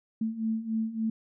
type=beating tone pair; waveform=sine; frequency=220 / 223.5 Hz; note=A3 / A3; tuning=0 / +27 cents; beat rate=3.5 Hz; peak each=-33 / -29 dBFS; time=0.21-1.1 s; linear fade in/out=5 ms; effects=none